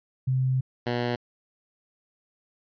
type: tone pair in turn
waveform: sine / 10% pulse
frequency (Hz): 130 / 121.11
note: C3 / B2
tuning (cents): -11 / -33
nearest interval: minor second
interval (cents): 122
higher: first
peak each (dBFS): -21 / -17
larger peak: second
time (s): 0.27-0.61 / 0.86-1.16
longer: first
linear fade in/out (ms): 10
effects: resampled to 11025 Hz